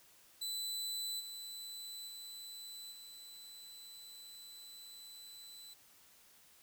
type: tone with level steps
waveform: sawtooth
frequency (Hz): 3995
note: B7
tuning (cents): +19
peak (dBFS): -35 / -42 / -44 / -48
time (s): 0.41-5.74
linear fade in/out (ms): 10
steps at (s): 1.19 / 2.07 / 2.91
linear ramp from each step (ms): 20
effects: white hiss -64 dBFS RMS until 6.62 s